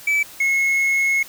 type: tone pair in turn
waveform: triangle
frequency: 2304 / 2175 Hz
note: D7 / C#7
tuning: -34 / -33 cents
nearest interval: minor second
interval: 99 cents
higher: first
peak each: -14 / -14 dBFS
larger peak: neither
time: 0.07-0.23 / 0.4-1.23 s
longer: second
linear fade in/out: 5 ms
effects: white hiss -41 dBFS RMS until 1.28 s

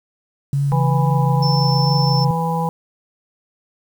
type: tone with vibrato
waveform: sine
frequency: 138.59 Hz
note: C#3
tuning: in tune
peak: -15 dBFS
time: 0.53-2.31 s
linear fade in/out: 2 ms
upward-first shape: triangle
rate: 2.3 Hz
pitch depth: 34 cents each way
type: harmonic tone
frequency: 164.81 Hz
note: E3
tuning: in tune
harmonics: 1 / 3 / 5 / 6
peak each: -20 / -26 / -23 / -25 dBFS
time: 0.72-2.69 s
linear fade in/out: 0 ms
type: tone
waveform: sine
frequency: 5330 Hz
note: E8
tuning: 18 cents sharp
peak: -22 dBFS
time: 1.42-2.25 s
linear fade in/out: 10 ms
effects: 7-bit

